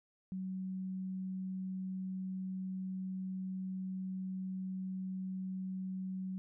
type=tone; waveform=sine; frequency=187.8 Hz; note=F#3; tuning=26 cents sharp; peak=-37 dBFS; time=0.32-6.38 s; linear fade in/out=0 ms; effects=none